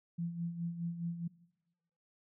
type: tone with tremolo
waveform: sine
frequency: 170 Hz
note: F3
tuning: 46 cents flat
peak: -33 dBFS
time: 0.18-1.28 s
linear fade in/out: 10 ms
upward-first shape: sine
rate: 4.8 Hz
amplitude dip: 65%
effects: noise-tail reverb RT60 1.0 s tail -21 dB re dry